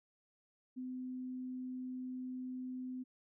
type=tone; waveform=sine; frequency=254.8 Hz; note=C4; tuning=46 cents flat; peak=-40 dBFS; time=0.76-3.04 s; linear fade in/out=20 ms; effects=none